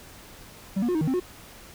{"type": "tone with pitch steps", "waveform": "triangle", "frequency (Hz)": [192.7, 239.6, 358.8, 313.7, 156.8, 262.6, 361.8], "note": ["G3", "A#3", "F4", "D#4", "D#3", "C4", "F#4"], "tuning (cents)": [-29, 48, 47, 14, 14, 6, -39], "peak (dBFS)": -20, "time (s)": [0.76, 1.201], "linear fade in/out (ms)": 10, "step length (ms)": 63, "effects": ["pink hiss -47 dBFS RMS until 1.74 s"]}